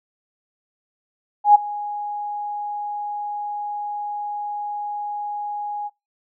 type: tone with ADSR envelope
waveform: sine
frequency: 828 Hz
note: G#5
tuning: 5 cents flat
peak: -5 dBFS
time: 1.44-5.9 s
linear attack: 110 ms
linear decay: 13 ms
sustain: -20 dB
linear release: 36 ms
effects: noise-tail reverb RT60 0.2 s tail -22 dB re dry